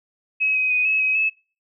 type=tone with pitch steps; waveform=sine; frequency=2557 / 2525 / 2495 / 2576 / 2537 / 2596 Hz; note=D#7 / D#7 / D#7 / E7 / D#7 / E7; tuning=+47 / +25 / +4 / -41 / +33 / -27 cents; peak=-17 dBFS; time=0.4-1.3 s; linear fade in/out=20 ms; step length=150 ms; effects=noise-tail reverb RT60 0.4 s tail -24 dB re dry